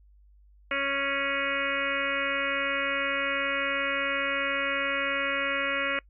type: harmonic tone with a mistuned harmonic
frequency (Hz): 277.2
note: C#4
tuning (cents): 0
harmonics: 1 / 2 / 4 / 5 / 6 / 7 / 8 / 9 / 10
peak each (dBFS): -39 / -33 / -37 / -33 / -35 / -34 / -33 / -35 / -38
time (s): 0.71-5.99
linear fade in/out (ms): 2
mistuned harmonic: 10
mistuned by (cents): +54
effects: noise-tail reverb RT60 0.1 s tail -25 dB re dry + added 50 Hz sine -54 dBFS peak until 6.09 s